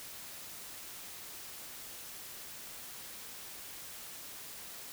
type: silence
effects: white hiss -47 dBFS RMS until 4.92 s